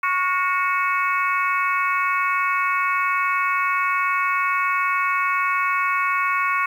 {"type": "harmonic tone with a mistuned harmonic", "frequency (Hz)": 369.9, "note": "F#4", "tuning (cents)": 0, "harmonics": [3, 4, 5, 6, 7], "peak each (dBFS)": [-21, -26, -30, -25, -29], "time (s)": [0.03, 6.66], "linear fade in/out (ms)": 5, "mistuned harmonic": 4, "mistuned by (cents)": -51, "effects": ["8-bit"]}